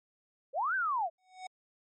sine linear two-way sweep, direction up then down, 480.9 to 1593 to 620 Hz, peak -28 dBFS, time 0.53-1.1 s, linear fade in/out 50 ms, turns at 0.75 s
square tone with exponential growth, 744 Hz, F#5, 9 cents sharp, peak -38 dBFS, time 1.18-1.47 s, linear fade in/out 5 ms, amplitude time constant 62 ms
effects MP3 32 kbps

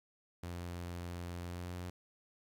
sawtooth tone with pitch glide, 87.31 to 89.09 Hz, F2 to F2, 0 to +35 cents, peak -37 dBFS, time 0.43-1.9 s, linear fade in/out 5 ms, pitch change +35 cents, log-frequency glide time 1.42-1.75 s, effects 12-bit

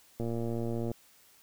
click train, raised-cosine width 2 ms, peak -22 dBFS, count 84, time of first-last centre 0.2-0.916 s, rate 116 Hz, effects white hiss -61 dBFS RMS until 1.42 s

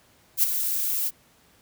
violet noise with ADSR envelope, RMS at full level -17 dBFS, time 0.37-1.11 s, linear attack 61 ms, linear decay 14 ms, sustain -9 dB, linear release 35 ms, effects pink hiss -59 dBFS RMS until 1.61 s + high-pass 60 Hz 12 dB/octave

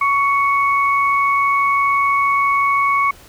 sine tone pair together, 1118.8 / 2217 Hz, C#6 / C#7, +16 / 0 cents, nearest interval octave, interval 1184 cents, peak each -14 / -19 dBFS, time 0.01-3.11 s, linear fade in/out 5 ms, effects pink hiss -44 dBFS RMS until 3.28 s

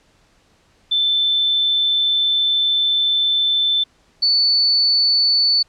sine tone pair in turn, 3533 / 4480 Hz, A7 / C#8, +6 / +18 cents, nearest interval major third, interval 412 cents, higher second, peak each -14 / -12 dBFS, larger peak second, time 0.91-3.84 / 4.22-5.63 s, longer first, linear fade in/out 10 ms, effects pink hiss -57 dBFS RMS until 5.68 s + low-pass 7000 Hz 12 dB/octave

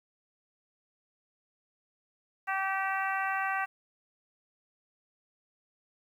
harmonic tone, 386.1 Hz, G4, 26 cents flat, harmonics 2 / 3 / 4 / 5 / 6 / 7, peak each -33 / -35 / -34 / -36 / -44 / -41 dBFS, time 2.47-3.66 s, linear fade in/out 20 ms, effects 10-bit

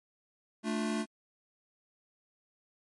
square chord, D minor, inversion second, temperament just, 220.2 / 293.7 / 352.4 Hz, A3 / D4 / F4, +2 / 0 / +16 cents, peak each -33 / -38 / -39 dBFS, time 0.63-1.06 s, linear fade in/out 50 ms, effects MP3 48 kbps

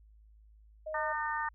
sine tone, 622.3 Hz, D#5, in tune, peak -36 dBFS, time 0.86-1.13 s, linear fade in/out 10 ms
harmonic tone, 303 Hz, D#4, 46 cents flat, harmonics 3 / 4 / 5 / 6, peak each -35 / -37 / -41 / -37 dBFS, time 0.94-1.49 s, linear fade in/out 5 ms
effects added 53 Hz sine -56 dBFS peak until 1.54 s

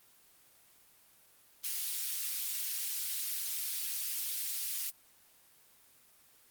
white high-pass noise, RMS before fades -36 dBFS, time 1.63-4.91 s, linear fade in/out 20 ms, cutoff 3000 Hz, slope 12 dB/octave, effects white hiss -63 dBFS RMS until 6.5 s + Opus 24 kbps

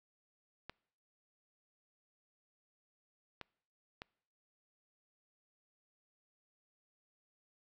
clicks, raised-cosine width 0.3 ms, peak -28 dBFS, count 3, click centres 0.696 / 3.413 / 4.019 s, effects noise-tail reverb RT60 0.7 s tail -26 dB re dry

